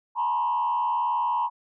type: tone with frequency modulation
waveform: sine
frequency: 960 Hz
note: B5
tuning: 49 cents flat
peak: -21 dBFS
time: 0.15-1.5 s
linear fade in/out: 50 ms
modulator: 81.3 Hz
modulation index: 0.92
effects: tanh soft clip ceiling -18 dBFS